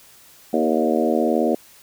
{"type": "harmonic tone with a mistuned harmonic", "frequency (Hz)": 78.9, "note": "D#2", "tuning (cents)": 25, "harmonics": [3, 4, 5, 6, 7, 8, 9], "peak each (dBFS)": [-22, -23, -24, -25, -25, -26, -27], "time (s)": [0.53, 1.55], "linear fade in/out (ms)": 5, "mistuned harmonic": 7, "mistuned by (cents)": 15, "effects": ["white hiss -49 dBFS RMS until 1.82 s"]}